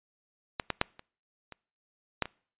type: clicks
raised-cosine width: 0.3 ms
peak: -14 / -12 / -7 / -29 / -27 / -10 / -23 dBFS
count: 7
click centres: 0.598 / 0.703 / 0.814 / 0.994 / 1.523 / 2.223 / 2.256 s
effects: noise-tail reverb RT60 0.5 s tail -26 dB re dry + resampled to 8000 Hz